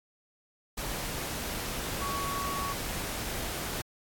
sine tone in noise, 1121 Hz, C#6, 19 cents sharp, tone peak -33 dBFS, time 2.01-2.73 s, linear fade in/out 10 ms, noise pink, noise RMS -35 dBFS, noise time 0.77-3.82 s, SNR -1 dB, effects AAC 64 kbps

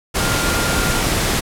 sine tone in noise, 1404 Hz, F6, 9 cents sharp, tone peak -24 dBFS, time 0.19-1.01 s, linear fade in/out 20 ms, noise pink, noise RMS -18 dBFS, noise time 0.14-1.41 s, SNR -9 dB, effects low-pass 12000 Hz 12 dB/octave

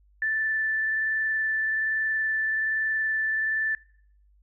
sine tone with frequency modulation, 1760 Hz, A6, in tune, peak -23 dBFS, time 0.22-3.75 s, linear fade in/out 2 ms, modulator 21.2 Hz, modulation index 0.54, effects noise-tail reverb RT60 0.6 s tail -23 dB re dry + added 50 Hz sine -57 dBFS peak until 4.42 s

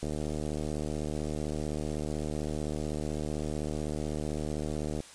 click train, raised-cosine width 2 ms, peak -21 dBFS, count 378, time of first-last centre 0.03-5.004 s, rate 75.8 Hz, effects white hiss -50 dBFS RMS until 5.14 s + resampled to 22050 Hz

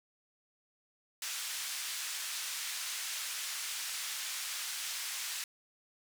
white band-pass noise, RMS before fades -39 dBFS, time 1.22-5.44 s, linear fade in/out 2 ms, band 1500 to 8500 Hz, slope 12 dB/octave, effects none

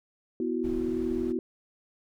sine chord, B suspended fourth, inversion none, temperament equal, 246.9 / 329.6 / 370 Hz, B3 / E4 / F#4, 0 / 0 / 0 cents, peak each -31 dBFS, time 0.4-1.39 s, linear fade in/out 2 ms
brown noise, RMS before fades -41 dBFS, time 0.63-1.33 s, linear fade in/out 20 ms
effects none

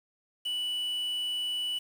triangle tone with quantisation, 2960 Hz, F#7, in tune, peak -28 dBFS, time 0.45-1.79 s, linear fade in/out 10 ms, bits 8, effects none

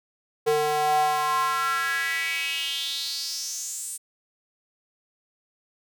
square tone with high-pass filter sweep, 150.7 Hz, D3, 45 cents sharp, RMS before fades -26 dBFS, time 0.46-3.98 s, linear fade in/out 20 ms, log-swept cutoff 490 to 8800 Hz, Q 5.2, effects none

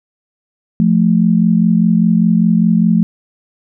sine tone pair together, 174.61 / 219.6 Hz, F3 / A3, 0 / -3 cents, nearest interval major third, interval 397 cents, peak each -11 dBFS, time 0.8-3.03 s, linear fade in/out 0 ms, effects none

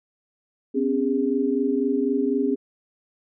sine tone cluster, 255.5 / 279.5 / 406.9 Hz, C4 / C#4 / G#4, -41 / +14 / -35 cents, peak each -24 dBFS, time 0.74-2.56 s, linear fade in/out 20 ms, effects none

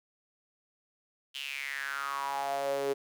sawtooth tone with high-pass filter sweep, 139.2 Hz, C#3, 8 cents sharp, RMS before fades -34 dBFS, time 1.34-2.94 s, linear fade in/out 20 ms, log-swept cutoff 3100 to 410 Hz, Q 6.7, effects none

